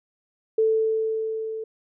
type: tone with level ramp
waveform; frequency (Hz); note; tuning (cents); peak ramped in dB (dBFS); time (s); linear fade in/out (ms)
sine; 441.7; A4; +7; -16 to -29; 0.58-1.64; 5
effects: none